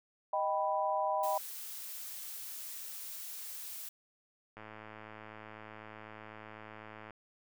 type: chord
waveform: sine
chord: Eb augmented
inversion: none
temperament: equal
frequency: 622.3 / 784 / 987.8 Hz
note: Eb5 / G5 / B5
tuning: 0 / 0 / 0 cents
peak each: -34 dBFS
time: 0.33-1.38 s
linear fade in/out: 5 ms
type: noise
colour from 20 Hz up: blue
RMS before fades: -44 dBFS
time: 1.23-3.89 s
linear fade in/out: 5 ms
type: click train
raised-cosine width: 0.5 ms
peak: -33 dBFS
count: 275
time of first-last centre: 4.57-7.107 s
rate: 108 Hz
effects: none

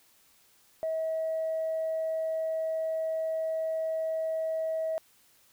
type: tone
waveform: sine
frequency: 642 Hz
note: E5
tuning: 46 cents flat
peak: -27 dBFS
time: 0.83-4.98 s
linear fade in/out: 0 ms
effects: tanh soft clip ceiling -24 dBFS + white hiss -63 dBFS RMS until 5.52 s

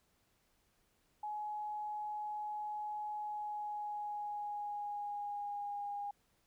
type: tone with pitch glide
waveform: sine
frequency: 842 to 814.7 Hz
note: G#5 to G#5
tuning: +24 to -33 cents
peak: -38 dBFS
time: 1.23-6.11 s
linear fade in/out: 5 ms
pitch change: -57 cents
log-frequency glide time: 3.13-5.92 s
effects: pink hiss -75 dBFS RMS until 6.46 s

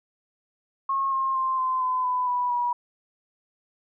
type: tone with pitch steps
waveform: sine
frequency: 1085 / 1067.6 / 1050.5 / 1033.6 / 1017 / 1000.7 / 984.7 / 968.9 Hz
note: C#6 / C6 / C6 / C6 / C6 / B5 / B5 / B5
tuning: -37 / +35 / +7 / -21 / -50 / +23 / -5 / -33 cents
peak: -22 dBFS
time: 0.89-2.73 s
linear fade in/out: 5 ms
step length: 230 ms
effects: none

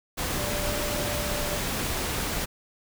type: tone in noise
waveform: sine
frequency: 589 Hz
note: D5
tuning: 5 cents sharp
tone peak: -33 dBFS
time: 0.38-1.6 s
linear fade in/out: 20 ms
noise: pink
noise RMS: -29 dBFS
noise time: 0.17-2.46 s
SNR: -7 dB
effects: none

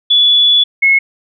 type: tone pair in turn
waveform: sine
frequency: 3429 / 2178 Hz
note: A7 / C#7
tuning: -45 / -31 cents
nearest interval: minor sixth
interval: 786 cents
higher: first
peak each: -6 dBFS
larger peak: neither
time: 0.1-0.64 / 0.82-0.99 s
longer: first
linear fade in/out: 10 ms
effects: none

